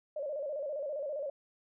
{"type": "tone with vibrato", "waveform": "sine", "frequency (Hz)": 579, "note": "D5", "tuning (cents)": -25, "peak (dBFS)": -34, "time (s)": [0.16, 1.3], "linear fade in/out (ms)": 5, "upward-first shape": "square", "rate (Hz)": 15, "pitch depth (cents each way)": 88, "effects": []}